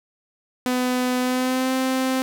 sawtooth tone with pitch glide, 251.1 to 260.7 Hz, B3 to C4, +29 to -6 cents, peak -16 dBFS, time 0.66-2.22 s, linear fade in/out 0 ms, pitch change +65 cents, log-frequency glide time 1.2-1.73 s, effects none

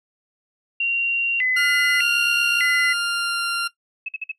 sine tone with vibrato, 2361 Hz, D7, 9 cents sharp, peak -18 dBFS, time 0.8-2.93 s, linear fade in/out 5 ms, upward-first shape square, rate 0.83 Hz, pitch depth 270 cents each way
20% pulse tone with pitch glide, 1414 to 1387.3 Hz, F6 to F6, +21 to -12 cents, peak -16 dBFS, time 1.56-3.68 s, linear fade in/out 10 ms, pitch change -33 cents, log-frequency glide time 2.42-3.46 s
sine tone bursts, 2596 Hz, E7, 27 cents flat, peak -25 dBFS, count 4, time 4.06-4.317 s, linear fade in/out 5 ms, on 26 ms, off 51 ms
effects noise-tail reverb RT60 0.1 s tail -17 dB re dry + low-pass 11000 Hz 12 dB/octave

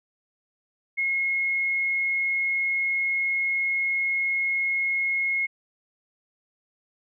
sine tone, 2163 Hz, C#7, 43 cents flat, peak -22 dBFS, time 0.97-5.47 s, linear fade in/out 20 ms, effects none

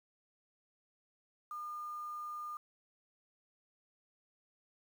sine tone with quantisation, 1210 Hz, D#6, 49 cents flat, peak -40 dBFS, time 1.51-2.57 s, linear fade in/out 2 ms, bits 10, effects none

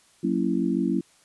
sine chord, F# dominant seventh, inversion none, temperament just, 185 / 231.2 / 277.5 / 333 Hz, F#3 / A#3 / C#4 / E4, 0 / -14 / +2 / +18 cents, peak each -27 dBFS, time 0.23-1.01 s, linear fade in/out 10 ms, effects white hiss -59 dBFS RMS until 1.24 s + resampled to 24000 Hz

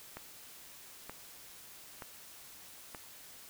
click train, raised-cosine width 0.5 ms, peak -28 dBFS, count 4, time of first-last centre 0.17-2.948 s, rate 1.08 Hz, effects white hiss -53 dBFS RMS until 3.49 s

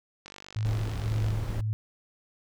click train, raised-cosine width 0.2 ms, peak -26 dBFS, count 52, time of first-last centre 0.26-1.305 s, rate 48.8 Hz
sine tone with tremolo, 108 Hz, A2, 32 cents flat, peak -24 dBFS, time 0.56-1.73 s, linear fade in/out 0 ms, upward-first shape triangle, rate 1.9 Hz, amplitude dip 70%
brown noise, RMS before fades -34 dBFS, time 0.65-1.61 s, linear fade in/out 5 ms
effects none

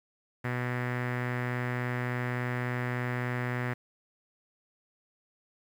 sawtooth tone with low-pass filter, 123.47 Hz, B2, in tune, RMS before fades -32 dBFS, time 0.44-3.74 s, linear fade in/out 10 ms, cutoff 1900 Hz, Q 3.9, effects 9-bit

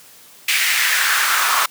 pink noise with high-pass filter sweep, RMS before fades -17 dBFS, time 0.48-1.66 s, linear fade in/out 5 ms, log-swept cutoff 2300 to 1100 Hz, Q 2.8, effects white hiss -45 dBFS RMS until 1.7 s + high-pass 80 Hz 12 dB/octave

